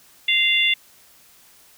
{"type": "harmonic tone", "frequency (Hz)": 695, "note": "F5", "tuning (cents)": -9, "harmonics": [3, 4, 5], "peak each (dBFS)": [-20, -20, -20], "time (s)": [0.28, 0.74], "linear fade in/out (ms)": 5, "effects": ["white hiss -52 dBFS RMS until 1.77 s"]}